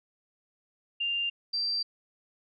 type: tone pair in turn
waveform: sine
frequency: 2794 / 4699 Hz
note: F7 / D8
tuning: 0 / 0 cents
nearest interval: major sixth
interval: 900 cents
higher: second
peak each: -27 dBFS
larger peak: neither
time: 1-1.3 / 1.53-1.83 s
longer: neither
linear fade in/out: 10 ms
effects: none